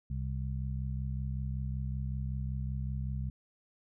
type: harmonic tone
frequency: 65.3 Hz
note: C2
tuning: 3 cents flat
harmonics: 1 / 2 / 3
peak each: -35 / -36 / -43 dBFS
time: 0.1-3.3 s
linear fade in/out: 5 ms
effects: none